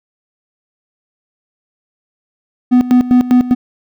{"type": "tone with tremolo", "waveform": "triangle", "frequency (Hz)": 248.7, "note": "B3", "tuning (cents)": 12, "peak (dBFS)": -3, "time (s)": [2.71, 3.55], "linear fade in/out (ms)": 20, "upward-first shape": "square", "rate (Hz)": 5, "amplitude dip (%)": 80, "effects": []}